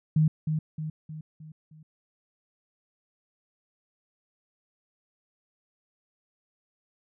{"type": "tone with echo", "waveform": "sine", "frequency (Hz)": 155.56, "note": "D#3", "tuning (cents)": 0, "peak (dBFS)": -18, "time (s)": [0.16, 0.28], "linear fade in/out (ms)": 5, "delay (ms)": 310, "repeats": 5, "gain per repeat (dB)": -6, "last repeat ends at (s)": 1.83, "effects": []}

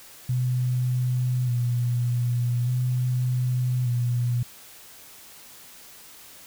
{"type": "tone with vibrato", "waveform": "sine", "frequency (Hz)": 123.47, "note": "B2", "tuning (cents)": 0, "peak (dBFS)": -21, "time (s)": [0.29, 4.43], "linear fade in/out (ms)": 5, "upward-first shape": "square", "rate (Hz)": 0.42, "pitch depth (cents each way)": 30, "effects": ["white hiss -47 dBFS RMS until 6.46 s"]}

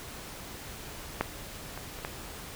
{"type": "clicks", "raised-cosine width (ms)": 0.5, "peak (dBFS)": [-11, -25, -28, -17], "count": 4, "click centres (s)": [1.21, 1.776, 1.988, 2.049], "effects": ["pink hiss -43 dBFS RMS until 2.55 s"]}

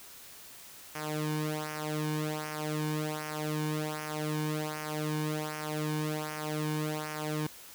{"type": "tone with flanger", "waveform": "sawtooth", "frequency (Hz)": 153, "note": "D#3", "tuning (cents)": -29, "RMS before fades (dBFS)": -34, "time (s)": [0.95, 7.47], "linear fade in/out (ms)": 5, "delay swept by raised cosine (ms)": [0.25, 1.55], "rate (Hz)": 1.3, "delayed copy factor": -0.85, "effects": ["white hiss -50 dBFS RMS until 7.74 s"]}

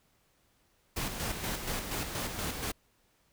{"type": "noise with tremolo", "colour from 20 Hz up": "pink", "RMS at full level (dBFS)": -34, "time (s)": [0.96, 2.72], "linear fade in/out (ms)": 10, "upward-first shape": "square", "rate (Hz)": 4.2, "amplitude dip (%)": 45, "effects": ["pink hiss -70 dBFS RMS until 3.32 s"]}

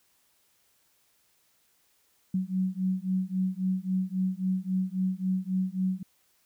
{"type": "beating tone pair", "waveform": "sine", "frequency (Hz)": [185, 188.7], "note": ["F#3", "F#3"], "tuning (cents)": [0, 34], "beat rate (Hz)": 3.7, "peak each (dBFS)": -29, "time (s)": [2.34, 6.03], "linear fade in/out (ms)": 5, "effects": ["white hiss -68 dBFS RMS until 6.45 s"]}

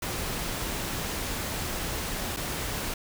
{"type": "noise with dropouts", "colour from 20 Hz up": "pink", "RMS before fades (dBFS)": -32, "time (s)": [0.02, 2.94], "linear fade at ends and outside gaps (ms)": 5, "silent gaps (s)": [2.364, 2.369], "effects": []}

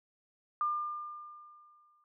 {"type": "tone with exponential decay", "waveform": "sine", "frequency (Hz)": 1200, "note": "D6", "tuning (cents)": 37, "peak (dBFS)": -27, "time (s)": [0.61, 2.04], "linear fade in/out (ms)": 1, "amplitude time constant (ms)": 310, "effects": []}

